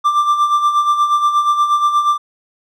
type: tone with tremolo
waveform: triangle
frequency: 1181 Hz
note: D6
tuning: 9 cents sharp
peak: -7 dBFS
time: 0.04-2.18 s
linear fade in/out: 20 ms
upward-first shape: sine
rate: 8.4 Hz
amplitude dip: 60%
effects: none